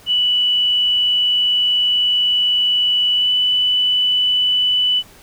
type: tone with pitch glide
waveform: sine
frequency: 2960 to 2984 Hz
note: F#7 to F#7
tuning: 0 to +14 cents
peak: -13 dBFS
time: 0.06-5.03 s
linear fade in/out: 50 ms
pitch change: +14 cents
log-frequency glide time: 3.15-3.3 s
effects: pink hiss -45 dBFS RMS until 5.22 s